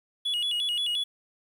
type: tone with vibrato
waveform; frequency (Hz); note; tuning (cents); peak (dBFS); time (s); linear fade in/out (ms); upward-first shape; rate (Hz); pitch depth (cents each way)
triangle; 3136; G7; 0; -24; 0.25-1.04; 10; square; 5.7; 140
effects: 9-bit

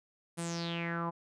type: tone with low-pass filter sweep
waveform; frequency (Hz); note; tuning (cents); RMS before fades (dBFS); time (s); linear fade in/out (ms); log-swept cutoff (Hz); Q
sawtooth; 169.1; E3; +44; -36; 0.37-1.11; 20; 10000 to 920; 6.4
effects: none

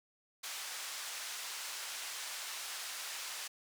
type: band-pass noise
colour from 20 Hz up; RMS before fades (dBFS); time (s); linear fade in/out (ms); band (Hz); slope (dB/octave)
white; -43; 0.43-3.48; 10; 840 to 7700; 12
effects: none

